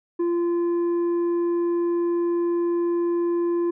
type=tone with tanh clipping; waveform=sine; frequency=344.3 Hz; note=F4; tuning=25 cents flat; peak=-21 dBFS; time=0.19-3.71 s; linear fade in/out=10 ms; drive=5 dB; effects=none